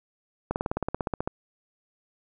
slowing click train, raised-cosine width 1 ms, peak -13 dBFS, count 14, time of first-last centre 0.51-1.275 s, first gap 49 ms, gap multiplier 1.03, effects none

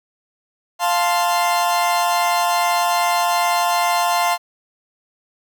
40% pulse chord, F major, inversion none, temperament equal, 698.5 / 880 / 1046.5 Hz, F5 / A5 / C6, 0 / 0 / 0 cents, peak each -18 / -21 / -20 dBFS, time 0.79-4.38 s, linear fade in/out 50 ms, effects none

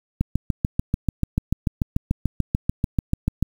click train, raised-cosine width 5 ms, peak -7 dBFS, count 23, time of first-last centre 0.21-3.426 s, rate 6.84 Hz, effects 7-bit

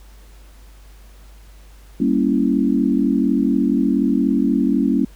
sine chord, G diminished seventh, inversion none, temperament equal, 196 / 233.1 / 277.2 / 329.6 Hz, G3 / Bb3 / Db4 / Fb4, 0 / 0 / 0 / 0 cents, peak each -21 / -19 / -18 / -23 dBFS, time 2-5.05 s, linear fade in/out 5 ms, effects added 50 Hz sine -41 dBFS peak until 5.15 s + pink hiss -52 dBFS RMS until 5.15 s

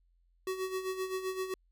square tone with tremolo, 375.9 Hz, F#4, 27 cents sharp, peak -32 dBFS, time 0.47-1.54 s, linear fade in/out 2 ms, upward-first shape sine, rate 7.7 Hz, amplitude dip 65%, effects added 43 Hz sine -66 dBFS peak until 1.71 s

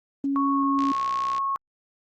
sine tone, 277.2 Hz, C#4, in tune, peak -22 dBFS, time 0.24-0.92 s, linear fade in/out 2 ms
sine tone with pitch glide, 1108.7 to 1095.3 Hz, C#6 to C#6, 0 to -21 cents, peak -23 dBFS, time 0.36-1.56 s, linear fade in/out 0 ms, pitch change -21 cents, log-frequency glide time 0.5-0.63 s
click train, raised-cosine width 0.2 ms, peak -20 dBFS, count 38, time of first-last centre 0.79-1.381 s, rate 62.6 Hz
effects Opus 24 kbps

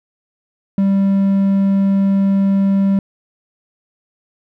triangle tone, 196 Hz, G3, in tune, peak -9 dBFS, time 0.78-2.99 s, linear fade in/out 2 ms, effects none

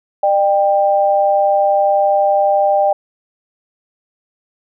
sine tone pair together, 602 / 790.2 Hz, D5 / G5, +43 / +14 cents, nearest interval perfect fourth, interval 471 cents, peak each -13 dBFS, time 0.23-2.93 s, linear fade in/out 5 ms, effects none

